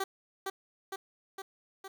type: tone with echo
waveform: 15% pulse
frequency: 386.9 Hz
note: G4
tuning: 23 cents flat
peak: -24 dBFS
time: 0-0.04 s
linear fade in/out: 5 ms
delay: 460 ms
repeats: 4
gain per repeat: -3 dB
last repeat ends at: 1.88 s
effects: none